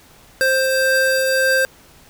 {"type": "tone pair together", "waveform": "square", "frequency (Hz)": [526, 1576.2], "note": ["C5", "G6"], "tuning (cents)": [9, 9], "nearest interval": "octave + perfect fifth", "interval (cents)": 1900, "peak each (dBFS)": -18, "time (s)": [0.41, 1.65], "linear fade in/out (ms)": 0, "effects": ["pink hiss -48 dBFS RMS until 2.09 s"]}